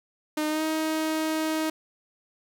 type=tone with pitch glide; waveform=sawtooth; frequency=306 to 315.1 Hz; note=D#4 to D#4; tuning=-29 to +22 cents; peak=-21 dBFS; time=0.37-1.7 s; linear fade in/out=5 ms; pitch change=+51 cents; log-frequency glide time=0.48-0.63 s; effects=9-bit